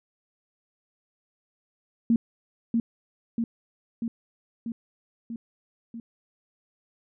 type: tone with echo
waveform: sine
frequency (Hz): 231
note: A#3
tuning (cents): -16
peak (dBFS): -17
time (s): 2.1-2.16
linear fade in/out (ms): 2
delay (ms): 640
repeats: 6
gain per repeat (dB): -3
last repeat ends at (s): 6
effects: none